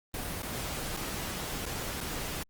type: noise with dropouts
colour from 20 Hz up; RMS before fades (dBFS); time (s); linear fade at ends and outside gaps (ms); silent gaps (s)
pink; -36; 0.14-2.43; 2; 0.422-0.43 / 0.966-0.971 / 1.656-1.662 / 2.005-2.01
effects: Opus 24 kbps